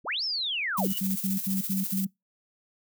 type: linear two-way sweep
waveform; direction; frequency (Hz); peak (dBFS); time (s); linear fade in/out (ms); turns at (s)
sine; up then down; 48.41 to 5460 to 48.41; -27; 0.04-0.9; 50; 0.24
type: noise with tremolo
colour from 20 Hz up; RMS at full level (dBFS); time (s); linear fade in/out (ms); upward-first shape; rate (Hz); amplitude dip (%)
violet; -31; 0.77-2.05; 10; square; 15; 45
type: tone bursts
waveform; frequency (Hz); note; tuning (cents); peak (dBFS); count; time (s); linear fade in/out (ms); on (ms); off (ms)
sine; 192.3; G3; -33; -26; 6; 0.78-2.07; 10; 150; 78
type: tone with exponential growth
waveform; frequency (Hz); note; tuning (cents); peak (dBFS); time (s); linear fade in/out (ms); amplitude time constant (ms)
sine; 2936; F#7; -14; -31; 0.78-0.98; 0; 43
effects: noise-tail reverb RT60 0.2 s tail -26 dB re dry